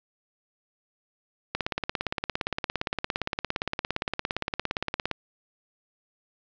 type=click train; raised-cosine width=0.3 ms; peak=-11 dBFS; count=63; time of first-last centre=1.55-5.113 s; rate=17.4 Hz; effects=resampled to 16000 Hz + 7-bit